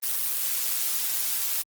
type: noise with amplitude modulation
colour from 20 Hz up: blue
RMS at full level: -24 dBFS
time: 0.02-1.63 s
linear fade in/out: 20 ms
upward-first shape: sine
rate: 121 Hz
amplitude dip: 60%
effects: Opus 24 kbps